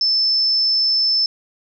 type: tone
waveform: sine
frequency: 5274 Hz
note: E8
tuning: in tune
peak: -14 dBFS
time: 0.01-1.26 s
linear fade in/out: 2 ms
effects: none